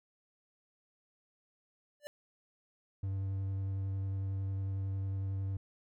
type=tone with exponential growth; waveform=square; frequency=587.3 Hz; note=D5; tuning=in tune; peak=-38 dBFS; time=2-2.07 s; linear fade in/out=0 ms; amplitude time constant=15 ms
type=tone with vibrato; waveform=triangle; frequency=96.9 Hz; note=G2; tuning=20 cents flat; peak=-31 dBFS; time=3.03-5.57 s; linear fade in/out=5 ms; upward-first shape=sine; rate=11 Hz; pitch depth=11 cents each way
effects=none